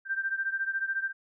sine beating tone pair, 1568 / 1582 Hz, G6 / G6, 0 / +15 cents, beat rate 14 Hz, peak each -30 / -33 dBFS, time 0.05-1.13 s, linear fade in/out 50 ms, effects none

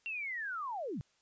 sine linear sweep, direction down, 2753 to 110 Hz, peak -36 dBFS, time 0.06-1.01 s, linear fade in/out 0 ms, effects white hiss -72 dBFS RMS until 1.21 s + resampled to 16000 Hz

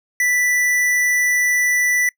sine tone with hard clipping, 1975.5 Hz, B6, in tune, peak -16 dBFS, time 0.2-2.09 s, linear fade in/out 2 ms, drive 18 dB, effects noise-tail reverb RT60 0.1 s tail -24 dB re dry

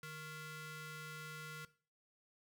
sawtooth ring-modulated tone, 622.3 Hz, D#5, in tune, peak -40 dBFS, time 0.03-1.65 s, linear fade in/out 2 ms, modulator 775 Hz, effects noise-tail reverb RT60 0.4 s tail -17 dB re dry

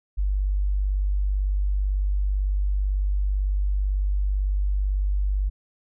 sine tone, 49 Hz, G1, in tune, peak -20 dBFS, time 0.17-5.5 s, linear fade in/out 20 ms, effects none

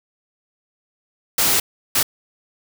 white noise bursts at uneven times, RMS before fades -17 dBFS, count 2, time 1.38-1.6 / 1.95-2.03 s, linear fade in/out 5 ms, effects none

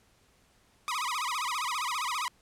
sawtooth tone with vibrato, 1108.7 Hz, C#6, in tune, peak -26 dBFS, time 0.88-2.28 s, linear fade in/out 0 ms, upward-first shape sine, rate 15 Hz, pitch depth 250 cents each way, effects pink hiss -65 dBFS RMS until 2.41 s + low-pass 11000 Hz 12 dB/octave

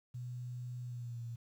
sine tone with pitch glide, 123.3 to 117.46 Hz, B2 to A#2, -2 to +14 cents, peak -40 dBFS, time 0.14-1.36 s, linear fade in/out 10 ms, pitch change -84 cents, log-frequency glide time 0.82-1.23 s, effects 11-bit

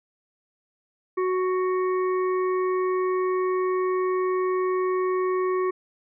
harmonic tone, 370 Hz, F#4, in tune, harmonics 1 / 3 / 5 / 6, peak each -22 / -29 / -40 / -43 dBFS, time 1.17-5.71 s, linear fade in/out 10 ms, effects none

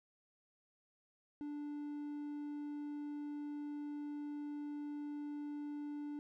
triangle tone, 293.1 Hz, D4, 3 cents flat, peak -39 dBFS, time 1.41-6.19 s, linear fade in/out 0 ms, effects none

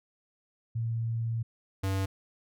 sine / square tone pair in turn, 114.6 / 96.37 Hz, A#2 / G2, -29 / -29 cents, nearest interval minor third, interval 300 cents, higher first, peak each -28 dBFS, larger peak neither, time 0.75-1.43 / 1.83-2.06 s, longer first, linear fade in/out 10 ms, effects none

